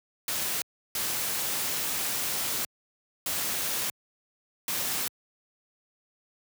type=noise bursts at uneven times; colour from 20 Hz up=white; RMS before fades=-30 dBFS; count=4; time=0.28-0.62 / 0.95-2.65 / 3.26-3.9 / 4.68-5.08 s; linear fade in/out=2 ms; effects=high-pass 80 Hz 12 dB/octave